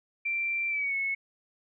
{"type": "tone with pitch glide", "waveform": "sine", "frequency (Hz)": [2354, 2196], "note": ["D7", "C#7"], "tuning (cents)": [3, -17], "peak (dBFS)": -27, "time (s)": [0.25, 1.15], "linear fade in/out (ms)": 10, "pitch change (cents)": -120, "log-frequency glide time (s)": [0.69, 0.95], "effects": []}